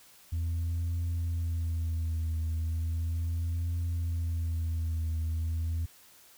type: tone with vibrato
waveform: sine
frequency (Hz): 82.9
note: E2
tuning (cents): +10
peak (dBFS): -26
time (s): 0.32-5.86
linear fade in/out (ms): 10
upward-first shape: triangle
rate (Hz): 0.36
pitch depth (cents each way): 53
effects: tanh soft clip ceiling -27 dBFS + white hiss -57 dBFS RMS until 6.37 s